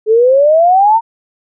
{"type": "exponential sweep", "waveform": "sine", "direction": "up", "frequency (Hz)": [424.5, 932.3], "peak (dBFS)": -5, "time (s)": [0.06, 1.01], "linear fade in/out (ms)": 50, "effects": []}